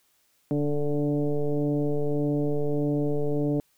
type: tone with frequency modulation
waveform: sine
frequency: 146.83 Hz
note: D3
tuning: in tune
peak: -22 dBFS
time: 0.51-3.6 s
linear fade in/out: 0 ms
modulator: 146 Hz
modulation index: 2.6
effects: white hiss -67 dBFS RMS until 3.77 s